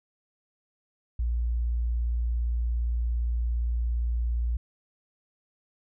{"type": "tone", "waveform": "sine", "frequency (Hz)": 58.7, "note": "A#1", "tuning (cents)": 13, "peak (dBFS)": -24, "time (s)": [1.19, 4.57], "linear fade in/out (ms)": 5, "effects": []}